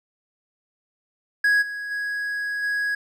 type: tone with level steps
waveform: triangle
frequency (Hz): 1661.2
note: G#6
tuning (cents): 0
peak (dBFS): -14 / -27 / -23 / -20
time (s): 1.44-2.95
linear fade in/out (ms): 5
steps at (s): 1.61 / 1.9 / 2.62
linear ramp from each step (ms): 20
effects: none